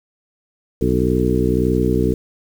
harmonic tone with a mistuned harmonic, 61.74 Hz, B1, in tune, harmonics 1 / 2 / 3 / 4 / 5 / 6 / 7, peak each -22 / -22 / -22 / -22 / -22 / -22 / -22 dBFS, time 0.81-2.14 s, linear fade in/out 5 ms, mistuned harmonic 7, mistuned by +42 cents, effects 7-bit

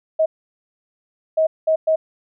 sine tone bursts at uneven times, 635 Hz, D#5, 35 cents sharp, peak -13 dBFS, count 4, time 0.19-0.26 / 1.37-1.47 / 1.67-1.76 / 1.87-1.96 s, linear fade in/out 10 ms, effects none

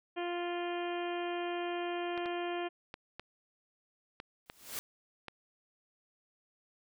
harmonic tone, 349.2 Hz, F4, in tune, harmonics 1 / 2 / 3 / 4 / 5 / 6 / 7 / 8 / 9, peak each -36 / -39 / -46 / -49 / -47 / -53 / -48 / -51 / -50 dBFS, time 0.16-2.69 s, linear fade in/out 20 ms
clicks, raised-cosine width 0.3 ms, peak -26 dBFS, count 7, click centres 2.177 / 2.259 / 2.941 / 3.196 / 4.201 / 4.499 / 5.283 s
white noise with exponential growth, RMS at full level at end -36 dBFS, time 4.46-4.79 s, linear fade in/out 0 ms, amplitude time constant 71 ms
effects none

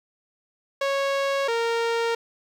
sawtooth tone pair in turn, 552 / 462.8 Hz, C#5 / A#4, -7 / -13 cents, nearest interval minor third, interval 306 cents, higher first, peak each -18 dBFS, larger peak neither, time 0.81-1.48 / 1.48-2.15 s, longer neither, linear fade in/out 5 ms, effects low-pass 5000 Hz 12 dB/octave + 9-bit

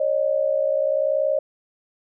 sine tone pair together, 549.3 / 610 Hz, C#5 / D#5, -16 / -34 cents, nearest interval major second, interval 182 cents, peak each -21 dBFS, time 0-1.39 s, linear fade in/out 5 ms, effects none

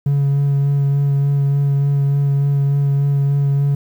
triangle tone with vibrato, 140.6 Hz, C#3, 25 cents sharp, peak -10 dBFS, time 0.06-3.75 s, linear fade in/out 5 ms, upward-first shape sine, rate 3.4 Hz, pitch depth 14 cents each way, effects tanh soft clip ceiling -7 dBFS + 8-bit

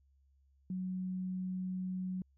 sine tone, 185 Hz, F#3, in tune, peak -35 dBFS, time 0.7-2.22 s, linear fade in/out 2 ms, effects added 68 Hz sine -66 dBFS peak until 2.37 s

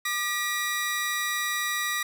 sawtooth tone pair together, 1200 / 1930.4 Hz, D6 / B6, +37 / -40 cents, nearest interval minor sixth, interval 823 cents, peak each -28 / -24 dBFS, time 0.05-2.03 s, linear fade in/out 5 ms, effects none

